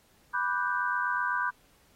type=chord; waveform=sine; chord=G major seventh; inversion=first; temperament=equal; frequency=987.8 / 1174.7 / 1480 / 1568 Hz; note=B5 / D6 / F#6 / G6; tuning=0 / 0 / 0 / 0 cents; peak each=-31 / -34 / -33 / -31 dBFS; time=0.33-1.51 s; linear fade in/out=20 ms; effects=pink hiss -64 dBFS RMS until 1.95 s + AAC 48 kbps